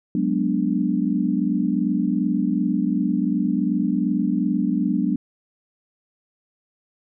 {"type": "chord", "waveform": "sine", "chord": "G# half-diminished seventh", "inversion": "third", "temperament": "equal with one note detuned", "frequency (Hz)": [185, 207.7, 245.5, 293.7], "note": ["F#3", "G#3", "B3", "D4"], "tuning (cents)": [0, 0, -10, 0], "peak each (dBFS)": -24, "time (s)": [0.15, 5.16], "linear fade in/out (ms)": 2, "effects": []}